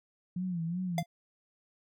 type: tone with vibrato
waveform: sine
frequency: 174.3 Hz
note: F3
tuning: 3 cents flat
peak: -31 dBFS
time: 0.36-1.03 s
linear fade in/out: 5 ms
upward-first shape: sine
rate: 2.7 Hz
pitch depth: 110 cents each way
type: tone with exponential decay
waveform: square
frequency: 694 Hz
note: F5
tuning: 11 cents flat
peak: -26 dBFS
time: 0.98-1.06 s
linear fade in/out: 2 ms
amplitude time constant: 16 ms
effects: none